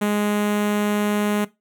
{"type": "tone with notch filter", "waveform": "sawtooth", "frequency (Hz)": 207.7, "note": "G#3", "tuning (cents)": 0, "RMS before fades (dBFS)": -21, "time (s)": [0.01, 1.45], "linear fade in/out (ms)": 10, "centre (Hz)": 4900, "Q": 1.4, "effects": ["noise-tail reverb RT60 0.2 s tail -18 dB re dry"]}